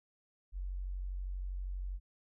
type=tone; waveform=sine; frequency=46.25 Hz; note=F#1; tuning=in tune; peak=-36 dBFS; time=0.52-2 s; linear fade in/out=50 ms; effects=none